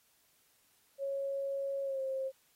sine tone with pitch glide, 551 to 531.9 Hz, C#5 to C5, -11 to +28 cents, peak -33 dBFS, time 0.98-2.32 s, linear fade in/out 50 ms, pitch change -61 cents, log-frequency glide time 1.83-2.01 s, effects white hiss -70 dBFS RMS until 2.55 s + AAC 48 kbps

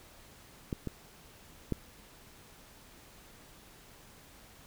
clicks, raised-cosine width 3 ms, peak -20 / -22 / -17 dBFS, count 3, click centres 0.728 / 0.873 / 1.723 s, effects pink hiss -56 dBFS RMS until 4.66 s

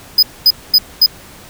square tone bursts, 5000 Hz, D#8, 8 cents sharp, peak -5 dBFS, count 4, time 0.18-1.062 s, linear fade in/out 5 ms, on 48 ms, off 230 ms, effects pink hiss -38 dBFS RMS until 1.49 s

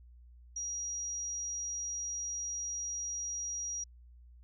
sine tone, 5740 Hz, F8, 47 cents sharp, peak -35 dBFS, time 0.56-3.84 s, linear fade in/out 5 ms, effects added 60 Hz sine -53 dBFS peak until 4.43 s

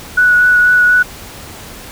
sine tone with vibrato, 1471 Hz, F#6, 11 cents flat, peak -6 dBFS, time 0.17-1.03 s, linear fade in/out 10 ms, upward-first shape triangle, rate 4.1 Hz, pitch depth 15 cents each way, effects pink hiss -32 dBFS RMS until 1.91 s

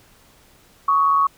sine tone pair together, 1114.5 / 1272 Hz, C#6 / D#6, +9 / +38 cents, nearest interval major second, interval 229 cents, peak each -14 / -24 dBFS, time 0.88-1.27 s, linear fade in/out 5 ms, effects pink hiss -53 dBFS RMS until 1.37 s

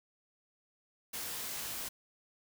white noise with comb filter, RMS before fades -40 dBFS, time 1.13-1.89 s, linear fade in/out 10 ms, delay 20 ms, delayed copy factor -0.5, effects none

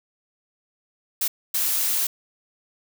blue noise bursts at uneven times, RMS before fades -23 dBFS, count 2, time 1.21-1.28 / 1.54-2.07 s, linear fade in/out 5 ms, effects none

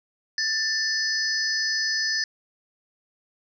sine tone cluster, 1769 / 4437 / 5050 / 5990 Hz, A6 / C#8 / D#8 / F#8, +9 / +1 / +25 / +20 cents, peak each -26 / -32 / -26 / -34 dBFS, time 0.38-2.24 s, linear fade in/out 2 ms, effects none

